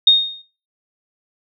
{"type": "tone with exponential decay", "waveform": "sine", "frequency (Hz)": 3700, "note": "A#7", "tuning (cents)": -14, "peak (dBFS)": -4, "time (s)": [0.07, 0.42], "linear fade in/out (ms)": 5, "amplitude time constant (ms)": 74, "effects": ["noise-tail reverb RT60 0.4 s tail -18 dB re dry"]}